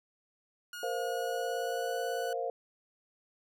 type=tone with pitch glide; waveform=sawtooth; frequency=1437 to 1486 Hz; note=F6 to F#6; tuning=+49 to +7 cents; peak=-37 dBFS; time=0.73-2.33 s; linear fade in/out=2 ms; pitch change=+58 cents; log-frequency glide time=0.91-1.99 s
type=chord; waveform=sine; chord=Bb suspended second; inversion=none; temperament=just; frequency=466.2 / 524.4 / 699.2 Hz; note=Bb4 / C5 / F5; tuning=0 / +4 / +2 cents; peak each=-36 dBFS; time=0.83-2.5 s; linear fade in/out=2 ms
effects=none